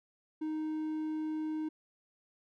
triangle tone, 311.1 Hz, D#4, in tune, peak -31 dBFS, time 0.41-1.69 s, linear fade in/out 10 ms, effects none

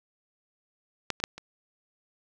clicks, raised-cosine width 0.2 ms, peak -10 / -18 / -6 / -24 dBFS, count 4, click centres 1.103 / 1.201 / 1.239 / 1.38 s, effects none

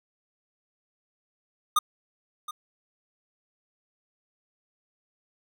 square tone with echo, 1224 Hz, D#6, 29 cents flat, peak -19 dBFS, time 1.76-1.79 s, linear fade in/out 5 ms, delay 720 ms, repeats 1, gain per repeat -15 dB, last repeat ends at 2.51 s, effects none

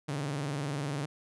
sawtooth tone with vibrato, 143.9 Hz, D3, 35 cents flat, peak -28 dBFS, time 0.08-1.06 s, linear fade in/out 10 ms, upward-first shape sine, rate 20 Hz, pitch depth 150 cents each way, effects resampled to 24000 Hz

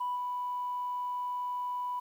sine tone with level steps, 987.8 Hz, B5, in tune, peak -29 / -31 dBFS, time 0-2 s, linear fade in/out 10 ms, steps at 0.15 s, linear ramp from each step 20 ms, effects tanh soft clip ceiling -27 dBFS + 10-bit

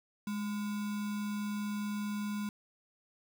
sine tone with sample-and-hold, 207.7 Hz, G#3, in tune, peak -33 dBFS, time 0.27-2.49 s, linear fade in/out 2 ms, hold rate 1225 Hz, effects none

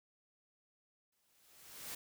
white noise with exponential growth, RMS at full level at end -43 dBFS, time 1.12-1.95 s, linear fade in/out 5 ms, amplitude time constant 180 ms, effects none

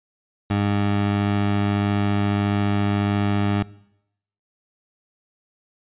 20% pulse tone, 101.6 Hz, G#2, 38 cents flat, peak -14 dBFS, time 0.5-3.63 s, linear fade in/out 5 ms, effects noise-tail reverb RT60 0.8 s tail -21 dB re dry + resampled to 8000 Hz

